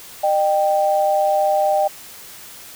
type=tone pair together; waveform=sine; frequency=607.9 / 784 Hz; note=D#5 / G5; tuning=-40 / 0 cents; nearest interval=major third; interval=440 cents; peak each=-17 / -17 dBFS; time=0.23-1.88 s; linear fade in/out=10 ms; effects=white hiss -39 dBFS RMS until 2.75 s